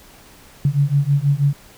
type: beating tone pair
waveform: sine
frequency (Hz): 139 / 145.2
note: C#3 / D3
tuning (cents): +5 / -19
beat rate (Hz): 6.2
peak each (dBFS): -17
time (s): 0.65-1.53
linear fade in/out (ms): 2
effects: pink hiss -46 dBFS RMS until 1.77 s